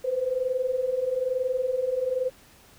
sine tone pair together, 495.9 / 517 Hz, B4 / C5, +7 / -21 cents, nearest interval minor second, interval 72 cents, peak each -29 / -25 dBFS, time 0.04-2.3 s, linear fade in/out 10 ms, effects pink hiss -54 dBFS RMS until 2.78 s

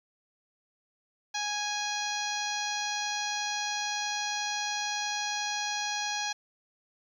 harmonic tone, 829 Hz, G#5, 3 cents flat, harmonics 1 / 2 / 3 / 4 / 5 / 6 / 7 / 8, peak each -35 / -37 / -39 / -39 / -38 / -43 / -38 / -44 dBFS, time 1.34-6.33 s, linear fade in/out 10 ms, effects 10-bit

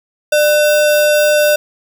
sine tone with sample-and-hold, 598 Hz, D5, 31 cents sharp, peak -8 dBFS, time 0.32-1.56 s, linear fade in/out 5 ms, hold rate 2100 Hz, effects none

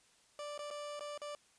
30% pulse tone with dropouts, 587.3 Hz, D5, in tune, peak -39 dBFS, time 0.39-1.35 s, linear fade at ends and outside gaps 1 ms, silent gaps 0.578-0.591 / 0.704-0.71 / 0.995-1.007 / 1.177-1.217 s, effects white hiss -68 dBFS RMS until 1.58 s + resampled to 22050 Hz

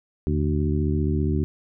harmonic tone with a mistuned harmonic, 75 Hz, D2, 37 cents sharp, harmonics 1 / 2 / 3 / 4 / 5, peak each -23 / -26 / -28 / -29 / -30 dBFS, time 0.27-1.44 s, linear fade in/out 0 ms, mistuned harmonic 1, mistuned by +140 cents, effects none

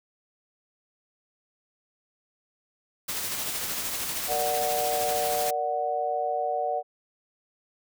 white noise with tremolo, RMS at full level -30 dBFS, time 3.08-5.51 s, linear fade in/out 10 ms, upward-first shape sine, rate 13 Hz, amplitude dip 30%
sine chord, Bb augmented, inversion none, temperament equal, 466.2 / 587.3 / 740 Hz, Bb4 / D5 / F#5, 0 / 0 / 0 cents, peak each -33 / -30 / -27 dBFS, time 4.27-6.83 s, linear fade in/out 50 ms
effects none

